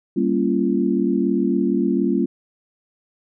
sine chord, G half-diminished seventh, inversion none, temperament equal with one note detuned, 196 / 233.1 / 277.2 / 344 Hz, G3 / Bb3 / Db4 / F4, 0 / 0 / 0 / -26 cents, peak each -22 dBFS, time 0.16-2.26 s, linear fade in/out 10 ms, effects none

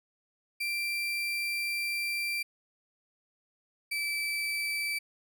35% pulse tone pair in turn, 2356 / 2317 Hz, D7 / D7, +5 / -24 cents, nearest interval unison, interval 29 cents, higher first, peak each -28 dBFS, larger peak neither, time 0.6-2.43 / 3.91-4.99 s, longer first, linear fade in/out 10 ms, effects none

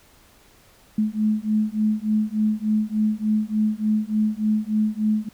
sine beating tone pair, 212.9 / 216.3 Hz, G#3 / A3, +43 / -29 cents, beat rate 3.4 Hz, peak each -22 dBFS, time 0.98-5.29 s, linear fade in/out 5 ms, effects pink hiss -54 dBFS RMS until 5.33 s

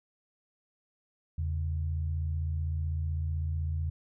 sine tone pair together, 81.9 / 137.74 Hz, E2 / C#3, -11 / -11 cents, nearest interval major sixth, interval 900 cents, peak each -29 / -38 dBFS, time 1.38-3.9 s, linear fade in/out 5 ms, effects none

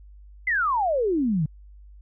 sine exponential sweep, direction down, 2093 to 143.2 Hz, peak -20 dBFS, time 0.47-1.46 s, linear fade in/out 5 ms, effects added 50 Hz sine -44 dBFS peak until 2.01 s

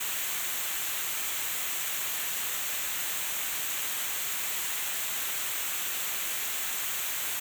white noise with comb filter, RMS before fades -32 dBFS, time 0-7.4 s, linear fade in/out 10 ms, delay 0.2 ms, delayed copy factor -0.6, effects none

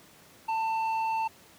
square tone with low-pass filter, 892 Hz, A5, 23 cents sharp, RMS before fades -29 dBFS, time 0.48-1.28 s, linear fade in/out 10 ms, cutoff 2100 Hz, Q 1.1, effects pink hiss -55 dBFS RMS until 1.58 s + high-pass 100 Hz 12 dB/octave

